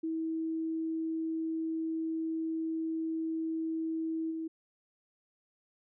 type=tone with level steps; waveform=sine; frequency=322.9 Hz; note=E4; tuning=36 cents flat; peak=-31 / -34 dBFS; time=0.03-4.48 s; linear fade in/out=10 ms; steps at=4.3 s; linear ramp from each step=20 ms; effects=none